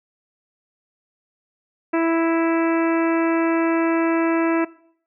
harmonic tone, 330 Hz, E4, 2 cents sharp, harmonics 1 / 2 / 3 / 4 / 5 / 6 / 7 / 8, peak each -18 / -24 / -28 / -30 / -32 / -34 / -35 / -36 dBFS, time 1.93-4.65 s, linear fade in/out 10 ms, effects noise-tail reverb RT60 0.6 s tail -20 dB re dry

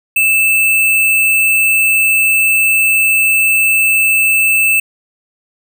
sine tone with sample-and-hold, 2637 Hz, E7, in tune, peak -8 dBFS, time 0.16-4.8 s, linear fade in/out 5 ms, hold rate 11025 Hz, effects none

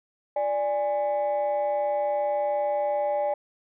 sine tone pair together, 587.3 / 824.6 Hz, D5 / G#5, 0 / -13 cents, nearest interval tritone, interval 587 cents, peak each -23 / -26 dBFS, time 0.36-3.34 s, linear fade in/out 5 ms, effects tanh soft clip ceiling -19 dBFS

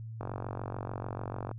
click train, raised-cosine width 1 ms, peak -23 dBFS, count 62, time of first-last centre 0.21-1.513 s, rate 46.8 Hz, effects added 112 Hz sine -39 dBFS peak until 1.58 s

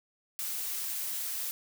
blue noise, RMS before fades -35 dBFS, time 0.39-1.51 s, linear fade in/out 0 ms, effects none

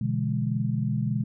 sine chord, E dominant seventh, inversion second, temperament equal with one note detuned, 123.47 / 146.83 / 168.57 / 207.7 Hz, B2 / D3 / E3 / G#3, 0 / 0 / +39 / 0 cents, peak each -27 / -30 / -33 / -29 dBFS, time 0.01-1.24 s, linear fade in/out 5 ms, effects none

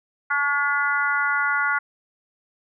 harmonic tone with a mistuned harmonic, 286.7 Hz, D4, 42 cents flat, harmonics 3 / 4 / 5 / 6 / 7, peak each -30 / -27 / -21 / -32 / -28 dBFS, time 0.3-1.79 s, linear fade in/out 10 ms, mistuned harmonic 4, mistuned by -29 cents, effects none

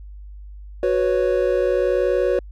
triangle chord, F# suspended fourth, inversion none, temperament equal with one note detuned, 368.9 / 493.9 / 554.4 Hz, F#4 / B4 / C#5, -5 / 0 / 0 cents, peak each -19 dBFS, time 0.83-2.39 s, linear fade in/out 2 ms, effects added 50 Hz sine -35 dBFS peak until 2.51 s

